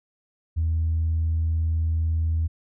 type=tone; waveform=sine; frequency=81 Hz; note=E2; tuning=30 cents flat; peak=-19 dBFS; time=0.56-2.48 s; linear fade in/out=20 ms; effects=tanh soft clip ceiling -17 dBFS